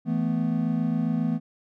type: chord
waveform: triangle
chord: E suspended fourth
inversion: none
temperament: just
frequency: 164.81 / 219.8 / 247.2 Hz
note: E3 / A3 / B3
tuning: 0 / -2 / +2 cents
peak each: -25 dBFS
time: 0.05-1.4 s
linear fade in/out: 50 ms
effects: none